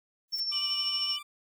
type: noise with exponential growth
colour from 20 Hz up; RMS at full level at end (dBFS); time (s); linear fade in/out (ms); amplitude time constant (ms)
blue; -41; 0.28-0.4; 1; 25
type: tone with tremolo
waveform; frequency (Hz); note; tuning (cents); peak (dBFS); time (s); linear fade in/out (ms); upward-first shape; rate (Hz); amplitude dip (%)
sine; 5420; E8; +47; -27; 0.32-1.17; 20; sine; 13; 50
type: tone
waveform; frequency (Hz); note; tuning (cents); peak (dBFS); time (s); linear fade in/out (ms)
20% pulse; 1177; D6; +3; -37; 0.51-1.23; 10
type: tone with vibrato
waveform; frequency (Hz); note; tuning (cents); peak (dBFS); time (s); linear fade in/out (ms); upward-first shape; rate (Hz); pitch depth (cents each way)
sine; 2960; F#7; 0; -32; 0.52-1.19; 10; sine; 11; 21
effects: none